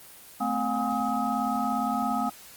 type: tone cluster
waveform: sine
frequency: 219.6 / 256.9 / 716 / 818 / 1268 Hz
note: A3 / C4 / F5 / G#5 / D#6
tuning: -3 / -32 / +43 / -26 / +32 cents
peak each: -31 dBFS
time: 0.4-2.3 s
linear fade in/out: 10 ms
effects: white hiss -48 dBFS RMS until 2.56 s + Opus 24 kbps